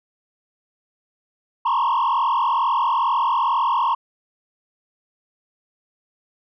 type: tone with frequency modulation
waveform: sine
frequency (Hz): 1007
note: B5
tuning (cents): +33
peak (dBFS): -14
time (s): 1.65-3.95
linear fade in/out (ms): 10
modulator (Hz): 42.2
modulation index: 2.5
effects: tanh soft clip ceiling -16 dBFS